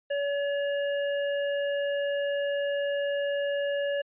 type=tone; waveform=square; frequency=568 Hz; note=C#5; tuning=42 cents sharp; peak=-27 dBFS; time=0.1-4.02 s; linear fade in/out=10 ms; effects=resampled to 8000 Hz